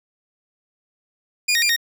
20% pulse tone with pitch steps, 2430 / 1864 / 2396 / 1859 Hz, D#7 / A#6 / D7 / A#6, -42 / -1 / +34 / -5 cents, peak -11 dBFS, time 1.48-1.764 s, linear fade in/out 10 ms, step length 71 ms, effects none

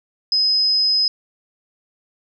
sine tone, 5060 Hz, D#8, 28 cents sharp, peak -14 dBFS, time 0.32-1.08 s, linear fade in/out 2 ms, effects none

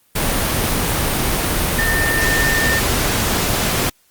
sine tone in noise, 1807 Hz, A6, 46 cents sharp, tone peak -17 dBFS, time 1.78-2.8 s, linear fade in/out 10 ms, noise pink, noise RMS -18 dBFS, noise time 0.15-3.9 s, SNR -2 dB, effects white hiss -57 dBFS RMS until 4.1 s + Opus 32 kbps

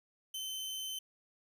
sawtooth tone, 3071 Hz, G7, 36 cents flat, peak -35 dBFS, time 0.34-0.99 s, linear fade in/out 5 ms, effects none

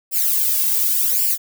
violet noise with flanger, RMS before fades -18 dBFS, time 0.11-1.38 s, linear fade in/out 50 ms, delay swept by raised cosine 0.39 to 1.89 ms, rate 0.89 Hz, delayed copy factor +1, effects none

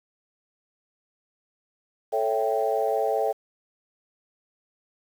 sine chord, A dominant seventh, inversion none, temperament equal, 440 / 554.4 / 659.3 / 784 Hz, A4 / C#5 / E5 / G5, 0 / 0 / 0 / 0 cents, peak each -26 / -28 / -27 / -27 dBFS, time 2.12-3.33 s, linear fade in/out 20 ms, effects tanh soft clip ceiling -11 dBFS + 8-bit

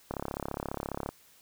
click train, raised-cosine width 1 ms, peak -19 dBFS, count 35, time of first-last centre 0.11-1.09 s, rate 34.7 Hz, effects white hiss -60 dBFS RMS until 1.41 s

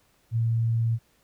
sine tone, 114.7 Hz, A#2, 28 cents flat, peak -21 dBFS, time 0.31-0.99 s, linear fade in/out 50 ms, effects pink hiss -65 dBFS RMS until 1.23 s

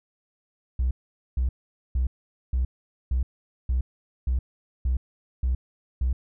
triangle tone bursts, 63.1 Hz, B1, 38 cents sharp, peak -17 dBFS, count 10, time 0.79-6.13 s, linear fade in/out 5 ms, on 120 ms, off 460 ms, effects tanh soft clip ceiling -18 dBFS

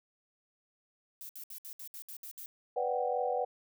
violet noise bursts, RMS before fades -45 dBFS, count 9, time 1.21-2.459 s, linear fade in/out 0 ms, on 81 ms, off 65 ms
sine chord, G major seventh, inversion first, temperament equal with one note detuned, 493.9 / 583.6 / 740 / 784 Hz, B4 / D5 / F#5 / G5, 0 / -11 / 0 / 0 cents, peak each -33 / -37 / -34 / -37 dBFS, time 2.76-3.45 s, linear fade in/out 10 ms
effects none

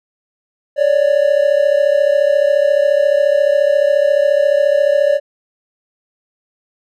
triangle tone pair together, 559 / 593.3 Hz, C#5 / D5, +14 / +18 cents, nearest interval minor second, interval 104 cents, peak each -11 dBFS, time 0.76-5.2 s, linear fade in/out 50 ms, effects none

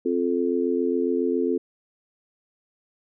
sine chord, F major, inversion second, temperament just, 261.9 / 349.2 / 436.5 Hz, C4 / F4 / A4, +2 / 0 / -14 cents, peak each -25 dBFS, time 0.05-1.58 s, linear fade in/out 10 ms, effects none

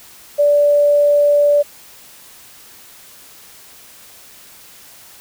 sine tone, 582 Hz, D5, 16 cents flat, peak -9 dBFS, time 0.38-1.63 s, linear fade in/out 20 ms, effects white hiss -42 dBFS RMS until 5.2 s

